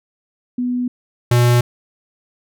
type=tone pair in turn; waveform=sine / square; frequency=247.1 / 121.15 Hz; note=B3 / B2; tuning=+1 / -33 cents; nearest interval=octave; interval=1234 cents; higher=first; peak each=-17 / -11 dBFS; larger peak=second; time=0.58-0.88 / 1.31-1.61 s; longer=neither; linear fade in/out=5 ms; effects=none